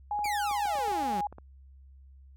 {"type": "tone with pitch glide", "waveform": "sine", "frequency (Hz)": [830, 823.3], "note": ["G#5", "G#5"], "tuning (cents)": [-1, -15], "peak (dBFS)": -28, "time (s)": [0.11, 1.27], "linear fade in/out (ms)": 2, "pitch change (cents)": -14, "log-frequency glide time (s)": [0.31, 0.38]}
{"type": "clicks", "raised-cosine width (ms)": 1, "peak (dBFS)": -32, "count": 12, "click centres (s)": [0.191, 0.257, 0.512, 0.656, 0.755, 0.787, 0.881, 0.917, 1.033, 1.13, 1.326, 1.384]}
{"type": "exponential sweep", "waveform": "sawtooth", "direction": "down", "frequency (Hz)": [2436, 174.61], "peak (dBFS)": -30, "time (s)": [0.24, 1.21], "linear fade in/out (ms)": 5}
{"effects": ["added 67 Hz sine -50 dBFS peak until 2.36 s"]}